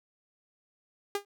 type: tone with exponential decay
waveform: sawtooth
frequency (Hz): 404.5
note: G#4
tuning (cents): -46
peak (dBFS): -22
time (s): 1.15-1.25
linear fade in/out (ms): 2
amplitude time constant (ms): 21
effects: none